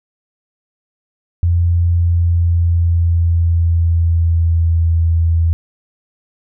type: tone with pitch glide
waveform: sine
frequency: 86 to 82.88 Hz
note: F2 to E2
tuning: -26 to +10 cents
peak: -10 dBFS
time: 1.43-5.53 s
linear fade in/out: 0 ms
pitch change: -64 cents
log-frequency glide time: 1.88-4.91 s
effects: none